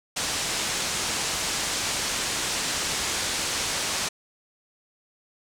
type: low-pass noise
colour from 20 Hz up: white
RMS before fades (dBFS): -28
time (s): 0.16-4.09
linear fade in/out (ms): 10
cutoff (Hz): 8200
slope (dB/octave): 24
effects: none